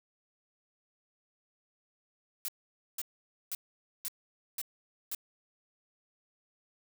blue noise bursts, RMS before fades -36 dBFS, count 6, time 2.45-5.148 s, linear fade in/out 0 ms, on 33 ms, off 500 ms, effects none

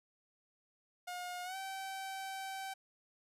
sawtooth tone with pitch glide, 716 to 771.8 Hz, F5 to G5, +43 to -27 cents, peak -37 dBFS, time 1.07-2.74 s, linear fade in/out 10 ms, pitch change +130 cents, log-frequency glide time 1.44-1.56 s, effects resampled to 32000 Hz

